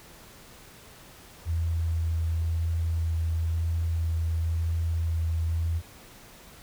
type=tone with vibrato; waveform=sine; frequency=82.41 Hz; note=E2; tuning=in tune; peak=-24 dBFS; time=1.45-5.82 s; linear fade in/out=50 ms; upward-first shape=sine; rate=0.98 Hz; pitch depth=11 cents each way; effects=pink hiss -50 dBFS RMS until 6.62 s